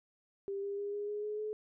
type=tone with pitch steps; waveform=sine; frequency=395.9 / 401 / 406.1 / 411.3 / 416.5 / 421.9 / 427.3 Hz; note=G4 / G4 / G#4 / G#4 / G#4 / G#4 / G#4; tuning=+17 / +39 / -39 / -17 / +5 / +27 / +49 cents; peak=-35 dBFS; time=0.48-1.53 s; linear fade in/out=0 ms; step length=150 ms; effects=none